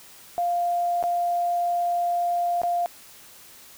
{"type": "tone with dropouts", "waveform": "sine", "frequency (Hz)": 698.5, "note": "F5", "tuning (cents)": 0, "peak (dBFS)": -21, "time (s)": [0.38, 2.86], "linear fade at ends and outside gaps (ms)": 0, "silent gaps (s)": [[1.027, 1.038], [2.617, 2.634]], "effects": ["white hiss -48 dBFS RMS until 3.77 s"]}